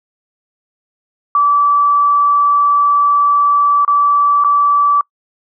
sine tone with dropouts, 1156 Hz, D6, 28 cents flat, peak -8 dBFS, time 1.35-5.01 s, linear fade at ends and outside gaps 2 ms, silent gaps 3.849-3.878 / 4.439-4.446 s, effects noise-tail reverb RT60 0.1 s tail -26 dB re dry

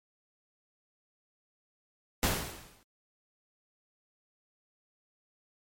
pink noise with exponential decay, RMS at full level -25 dBFS, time 2.23-2.83 s, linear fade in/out 1 ms, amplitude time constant 130 ms, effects MP3 64 kbps

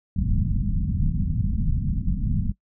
pink low-pass noise, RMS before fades -23 dBFS, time 0.16-2.52 s, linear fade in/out 5 ms, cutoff 220 Hz, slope 48 dB/octave, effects noise-tail reverb RT60 0.1 s tail -20 dB re dry

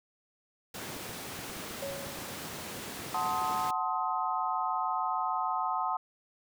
pink high-pass noise, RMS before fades -41 dBFS, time 0.74-3.71 s, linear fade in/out 5 ms, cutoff 130 Hz, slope 12 dB/octave
clicks, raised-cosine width 3 ms, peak -35 dBFS, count 9, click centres 0.965 / 1.094 / 1.391 / 1.498 / 1.568 / 1.71 / 1.909 / 2.07 / 2.188 s
sine tone with exponential decay, 554.4 Hz, C#5, in tune, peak -33 dBFS, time 1.82-2.61 s, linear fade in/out 5 ms, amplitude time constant 170 ms
sine chord, F# diminished seventh, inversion none, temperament equal with one note detuned, 740 / 880 / 1046.5 / 1261.2 Hz, F#5 / A5 / C6 / Eb6, 0 / 0 / 0 / +23 cents, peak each -34 dBFS, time 3.14-5.97 s, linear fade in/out 5 ms
effects none

